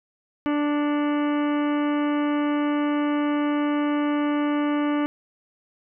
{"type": "harmonic tone with a mistuned harmonic", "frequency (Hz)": 293.7, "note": "D4", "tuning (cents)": 0, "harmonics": [1, 2, 3, 4, 5, 6, 7, 8, 9, 10], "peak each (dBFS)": [-21, -31, -34, -33, -39, -41, -42, -43, -48, -44], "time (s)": [0.46, 5.06], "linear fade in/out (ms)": 0, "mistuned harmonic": 8, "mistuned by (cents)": -50, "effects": []}